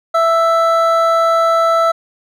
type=tone pair together; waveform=triangle; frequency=662.4 / 1321 Hz; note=E5 / E6; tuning=+8 / +3 cents; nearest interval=octave; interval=1195 cents; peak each=-11 dBFS; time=0.14-1.92 s; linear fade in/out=10 ms; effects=none